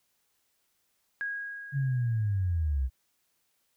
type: tone with exponential decay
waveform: sine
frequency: 1643 Hz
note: G#6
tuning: 19 cents flat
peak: -29 dBFS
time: 1.21-2.87 s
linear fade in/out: 0 ms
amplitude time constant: 360 ms
type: linear sweep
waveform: sine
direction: down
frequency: 142.1 to 61 Hz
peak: -25 dBFS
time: 1.72-2.9 s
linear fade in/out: 50 ms
effects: white hiss -74 dBFS RMS until 3.76 s